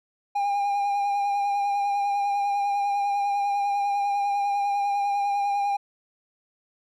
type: tone with vibrato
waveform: triangle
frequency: 807 Hz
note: G#5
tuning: 50 cents flat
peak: -20 dBFS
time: 0.35-5.77 s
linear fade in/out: 10 ms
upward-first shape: sine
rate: 10 Hz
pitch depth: 21 cents each way
effects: none